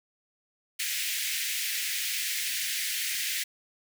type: high-pass noise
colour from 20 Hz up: pink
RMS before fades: -31 dBFS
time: 0.79-3.44 s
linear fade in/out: 10 ms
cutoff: 1800 Hz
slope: 48 dB/octave
effects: none